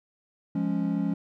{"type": "chord", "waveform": "triangle", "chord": "Db major", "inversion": "first", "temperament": "equal", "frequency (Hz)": [174.61, 207.7, 277.2], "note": ["F3", "Ab3", "Db4"], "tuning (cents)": [0, 0, 0], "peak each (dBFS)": -27, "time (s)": [0.55, 1.14], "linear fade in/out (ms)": 5, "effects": []}